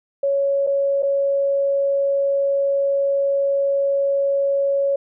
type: tone with dropouts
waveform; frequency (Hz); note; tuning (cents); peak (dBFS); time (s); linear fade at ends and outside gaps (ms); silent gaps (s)
sine; 556; C#5; +5; -16; 0.23-4.96; 5; 0.667-0.671 / 1.024-1.03
effects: none